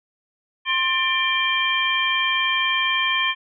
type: tone cluster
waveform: sine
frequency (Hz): 1054 / 1786 / 2364 / 3156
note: C6 / A6 / D7 / G7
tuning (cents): +12 / +25 / +11 / +11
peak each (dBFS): -25 / -25 / -23 / -23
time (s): 0.65-3.35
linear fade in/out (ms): 50
effects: none